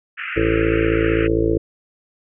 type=band-pass noise; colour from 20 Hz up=pink; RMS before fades=-28 dBFS; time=0.17-1.28 s; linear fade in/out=20 ms; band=1300 to 2800 Hz; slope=96 dB/octave
type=harmonic tone; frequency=55.4 Hz; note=A1; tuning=13 cents sharp; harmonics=1 / 2 / 3 / 5 / 6 / 7 / 8 / 9 / 10; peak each=-24 / -25 / -31 / -30 / -19 / -28 / -20 / -28 / -30 dBFS; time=0.36-1.58 s; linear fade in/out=10 ms
effects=none